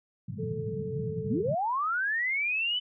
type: band-pass noise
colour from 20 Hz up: white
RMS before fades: -35 dBFS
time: 0.28-1.55 s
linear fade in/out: 5 ms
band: 100 to 190 Hz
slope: 48 dB/octave
type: tone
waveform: sine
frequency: 438.5 Hz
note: A4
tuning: 6 cents flat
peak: -34 dBFS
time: 0.38-1.46 s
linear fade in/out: 20 ms
type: linear sweep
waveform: sine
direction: up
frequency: 174.1 to 3031 Hz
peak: -26 dBFS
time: 1.29-2.8 s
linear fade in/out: 20 ms
effects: none